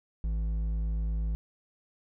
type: tone with hard clipping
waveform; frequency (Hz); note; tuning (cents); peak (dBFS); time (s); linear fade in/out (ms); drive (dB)
sine; 54.2; A1; -25; -29; 0.24-1.35; 0; 6
effects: none